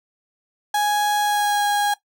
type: tone with pitch glide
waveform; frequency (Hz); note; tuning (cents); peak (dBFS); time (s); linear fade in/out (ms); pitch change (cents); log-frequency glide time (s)
35% pulse; 831 to 821.5; G#5 to G#5; +1 to -19; -16; 0.74-1.94; 5; -20; 1.22-1.65
effects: noise-tail reverb RT60 0.1 s tail -17 dB re dry